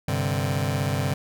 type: chord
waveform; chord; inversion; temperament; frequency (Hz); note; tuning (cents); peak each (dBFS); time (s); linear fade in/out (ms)
sawtooth; G suspended fourth; none; just; 98 / 130.67 / 147; G2 / C3 / D3; 0 / -2 / +2; -23; 0.08-1.14; 5
effects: none